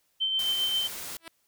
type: tone with tremolo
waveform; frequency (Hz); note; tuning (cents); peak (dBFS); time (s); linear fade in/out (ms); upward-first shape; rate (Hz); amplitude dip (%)
sine; 3102; G7; -19; -23; 0.2-0.88; 20; triangle; 7.5; 40
type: noise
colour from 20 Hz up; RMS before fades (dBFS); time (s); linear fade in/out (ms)
white; -38; 0.39-1.17; 2
type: tone with exponential growth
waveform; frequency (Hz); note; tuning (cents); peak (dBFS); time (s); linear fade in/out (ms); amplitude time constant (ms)
5% pulse; 329.6; E4; 0; -26; 1.18-1.28; 0; 20
effects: white hiss -71 dBFS RMS until 1.47 s